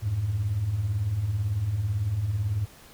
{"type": "beating tone pair", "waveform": "sine", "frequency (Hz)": [87.31, 105.31], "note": ["F2", "G#2"], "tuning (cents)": [0, 25], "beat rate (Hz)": 18, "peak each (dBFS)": [-31, -24], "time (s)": [0.02, 2.66], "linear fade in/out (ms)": 20, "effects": ["tanh soft clip ceiling -18 dBFS", "pink hiss -51 dBFS RMS until 2.93 s"]}